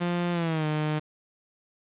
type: tone with pitch glide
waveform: sawtooth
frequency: 174.61 to 152.89 Hz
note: F3 to D#3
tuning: 0 to -30 cents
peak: -21 dBFS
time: 0-1 s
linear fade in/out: 20 ms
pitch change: -230 cents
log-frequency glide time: 0.32-0.66 s
effects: resampled to 8000 Hz + 8-bit